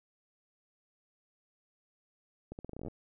accelerating click train, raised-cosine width 2 ms, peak -29 dBFS, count 13, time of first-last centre 2.52-2.882 s, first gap 69 ms, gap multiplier 0.83, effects none

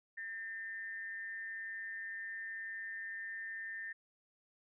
sine tone with amplitude modulation, 1811 Hz, A6, 49 cents sharp, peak -38 dBFS, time 0.17-3.93 s, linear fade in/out 10 ms, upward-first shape sine, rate 201 Hz, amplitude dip 60%, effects none

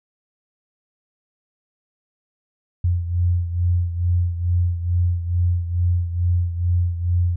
sine beating tone pair, 87.31 / 89.61 Hz, F2 / F2, 0 / +45 cents, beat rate 2.3 Hz, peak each -18 / -24 dBFS, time 2.84-7.36 s, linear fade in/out 5 ms, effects none

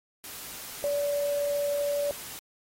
sine tone in noise, 576 Hz, D5, 34 cents flat, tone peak -25 dBFS, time 0.84-2.11 s, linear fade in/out 0 ms, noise white, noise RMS -41 dBFS, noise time 0.24-2.39 s, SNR +13 dB, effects AAC 48 kbps

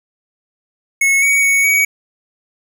square tone with pitch steps, 2191 / 2245 / 2225 / 2258 Hz, C#7 / C#7 / C#7 / C#7, -21 / +21 / +6 / +31 cents, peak -11 dBFS, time 1.01-1.85 s, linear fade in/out 5 ms, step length 210 ms, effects none

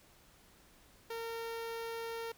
sawtooth tone with notch filter, 458.5 Hz, A#4, 29 cents flat, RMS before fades -41 dBFS, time 1.1-2.32 s, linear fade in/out 5 ms, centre 8000 Hz, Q 1.5, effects pink hiss -63 dBFS RMS until 2.37 s

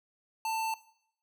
square tone, 890 Hz, A5, 20 cents sharp, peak -31 dBFS, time 0.45-0.74 s, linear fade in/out 2 ms, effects noise-tail reverb RT60 0.7 s tail -18 dB re dry

